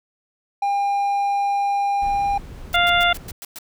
triangle tone, 803 Hz, G5, 41 cents sharp, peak -16 dBFS, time 0.62-2.38 s, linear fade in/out 5 ms
brown noise, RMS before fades -35 dBFS, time 2.02-3.32 s, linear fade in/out 2 ms
white noise bursts, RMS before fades -35 dBFS, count 7, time 2.73-3.586 s, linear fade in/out 0 ms, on 28 ms, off 110 ms
harmonic tone, 698.5 Hz, F5, in tune, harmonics 1 / 2 / 3 / 4 / 5, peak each -19 / -19 / -22 / -24 / -22 dBFS, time 2.74-3.13 s, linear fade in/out 5 ms
effects none

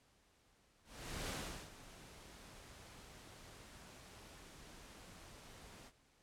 pink noise with ADSR envelope, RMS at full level -42 dBFS, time 0.84-5.92 s, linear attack 450 ms, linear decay 400 ms, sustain -15 dB, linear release 53 ms, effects pink hiss -72 dBFS RMS until 6.22 s + low-pass 10000 Hz 12 dB/octave

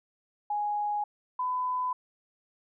sine tone pair in turn, 830.6 / 1004.4 Hz, G#5 / B5, 0 / +29 cents, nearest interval minor third, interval 329 cents, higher second, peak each -27 dBFS, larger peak neither, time 0.5-1.04 / 1.39-1.93 s, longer neither, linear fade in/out 5 ms, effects none

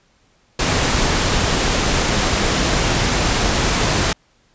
pink noise, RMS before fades -17 dBFS, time 0.59-4.13 s, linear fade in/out 5 ms, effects pink hiss -58 dBFS RMS until 4.54 s + resampled to 16000 Hz

